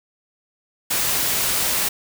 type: noise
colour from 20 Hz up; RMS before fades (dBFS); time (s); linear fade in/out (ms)
white; -21; 0.9-1.89; 10
effects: none

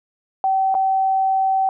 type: tone with dropouts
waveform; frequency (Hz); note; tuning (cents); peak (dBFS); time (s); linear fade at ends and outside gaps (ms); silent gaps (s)
sine; 768; G5; -36; -15; 0.44-1.69; 1; 0.743-0.75
effects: none

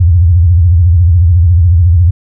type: tone with vibrato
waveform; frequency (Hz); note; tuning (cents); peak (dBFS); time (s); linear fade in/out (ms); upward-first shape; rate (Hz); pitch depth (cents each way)
sine; 86.1; F2; -24; -3; 0-2.11; 10; sine; 14; 160
effects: none

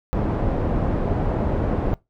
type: low-pass noise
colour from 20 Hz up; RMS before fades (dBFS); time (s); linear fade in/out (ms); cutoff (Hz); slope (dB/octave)
pink; -22; 0.13-1.94; 0; 690; 12
effects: noise-tail reverb RT60 0.2 s tail -22 dB re dry

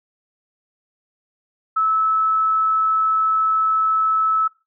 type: tone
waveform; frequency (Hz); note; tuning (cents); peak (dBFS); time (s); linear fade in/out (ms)
sine; 1303; E6; -20; -15; 1.76-4.48; 10
effects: noise-tail reverb RT60 0.3 s tail -23 dB re dry

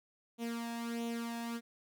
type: tone with flanger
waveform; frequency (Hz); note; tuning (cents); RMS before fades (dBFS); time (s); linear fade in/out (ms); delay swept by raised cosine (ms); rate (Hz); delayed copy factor
sawtooth; 233.1; A#3; 0; -39; 0.38-1.61; 50; 0.3 to 1.17; 1.5; +0.65
effects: none

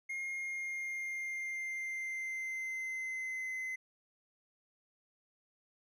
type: tone with pitch glide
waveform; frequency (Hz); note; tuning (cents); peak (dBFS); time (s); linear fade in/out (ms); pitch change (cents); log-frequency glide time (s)
triangle; 2136 to 2049; C7 to C7; +35 to -37; -35; 0.09-3.76; 10; -72; 0.35-3.51
effects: none

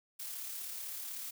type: noise with amplitude modulation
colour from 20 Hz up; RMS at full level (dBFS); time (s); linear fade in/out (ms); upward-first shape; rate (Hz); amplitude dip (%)
blue; -41; 0.19-1.31; 10; sine; 36; 30
effects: none

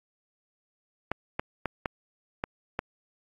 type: clicks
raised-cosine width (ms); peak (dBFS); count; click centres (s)
0.5; -13; 6; 1.116 / 1.395 / 1.657 / 1.858 / 2.439 / 2.791
effects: AAC 32 kbps

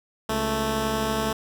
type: tone pair together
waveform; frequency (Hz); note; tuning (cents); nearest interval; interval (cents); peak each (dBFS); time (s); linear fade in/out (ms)
10% pulse; 69.3 / 220; C#2 / A3; 0 / 0; octave + minor sixth; 2000; -22 / -16; 0.29-1.33; 5
effects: none

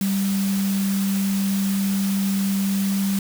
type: tone in noise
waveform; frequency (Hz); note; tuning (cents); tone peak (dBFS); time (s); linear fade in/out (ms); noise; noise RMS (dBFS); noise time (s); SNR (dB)
sine; 196; G3; 0; -19; 0.01-3.19; 2; white; -32; 0.01-3.19; +10
effects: none

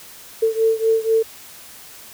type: beating tone pair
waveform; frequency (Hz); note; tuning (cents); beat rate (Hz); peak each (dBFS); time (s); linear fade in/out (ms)
sine; 445.7 / 449.8; A4 / A4; +22 / +38; 4.1; -17 / -19; 0.42-1.23; 10
effects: white hiss -41 dBFS RMS until 2.13 s

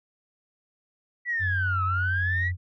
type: linear two-way sweep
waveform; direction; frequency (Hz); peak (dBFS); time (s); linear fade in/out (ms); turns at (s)
sine; down then up; 1972 to 1269 to 1972; -24; 1.25-2.52; 50; 1.84
type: tone with pitch glide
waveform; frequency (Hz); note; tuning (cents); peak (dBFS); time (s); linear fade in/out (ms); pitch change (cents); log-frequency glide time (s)
sine; 92.5 to 90.07; F#2 to F#2; 0 to -46; -25; 1.39-2.57; 50; -46; 1.71-2.42
effects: tanh soft clip ceiling -16 dBFS

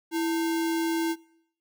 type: tone with sample-and-hold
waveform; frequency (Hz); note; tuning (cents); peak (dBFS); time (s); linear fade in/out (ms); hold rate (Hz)
sine; 329.6; E4; 0; -24; 0.11-1.16; 50; 1225
effects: noise-tail reverb RT60 0.7 s tail -22 dB re dry

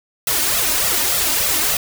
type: noise with flanger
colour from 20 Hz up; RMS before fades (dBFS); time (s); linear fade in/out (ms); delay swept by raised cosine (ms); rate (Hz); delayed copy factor
white; -18; 0.27-1.77; 2; 1.5 to 3.3; 3.4; +0.85
effects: none

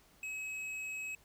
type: tone with hard clipping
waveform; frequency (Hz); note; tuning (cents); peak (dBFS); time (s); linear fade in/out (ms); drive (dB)
triangle; 2560; D#7; +49; -40; 0.23-1.15; 2; 11
effects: pink hiss -65 dBFS RMS until 1.24 s

